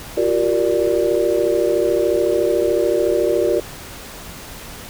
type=chord; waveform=sine; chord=G minor seventh; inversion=third; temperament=equal with one note detuned; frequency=349.2 / 383 / 466.2 / 587.3 Hz; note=F4 / G4 / Bb4 / D5; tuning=0 / -40 / 0 / 0 cents; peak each=-20 dBFS; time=0.17-3.6 s; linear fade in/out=5 ms; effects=pink hiss -35 dBFS RMS until 4.89 s